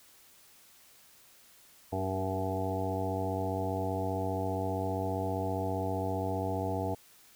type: harmonic tone with a mistuned harmonic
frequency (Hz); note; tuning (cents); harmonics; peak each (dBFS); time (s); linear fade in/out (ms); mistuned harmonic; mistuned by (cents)
95.1; F#2; +48; 1 / 2 / 3 / 4 / 5 / 7 / 8 / 9; -35 / -41 / -38 / -41 / -38 / -37 / -41 / -40; 1.92-6.95; 10; 4; +25
effects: white hiss -59 dBFS RMS until 7.35 s